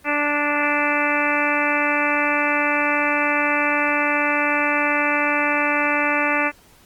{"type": "harmonic tone", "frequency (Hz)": 292.9, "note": "D4", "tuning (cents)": -5, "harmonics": [1, 2, 3, 4, 5, 6, 7, 8, 9], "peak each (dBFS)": [-26, -26, -26, -26, -26, -26, -26, -26, -26], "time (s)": [0.04, 6.52], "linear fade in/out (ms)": 50, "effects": ["pink hiss -52 dBFS RMS until 6.85 s", "Opus 24 kbps"]}